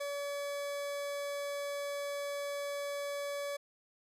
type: tone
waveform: 40% pulse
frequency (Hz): 570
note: C#5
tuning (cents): +48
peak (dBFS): -35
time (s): 0-3.57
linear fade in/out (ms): 10
effects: resampled to 32000 Hz